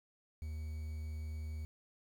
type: tone with quantisation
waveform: triangle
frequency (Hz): 77.7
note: D#2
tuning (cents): -2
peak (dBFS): -37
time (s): 0.42-1.65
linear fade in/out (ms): 0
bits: 10
effects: none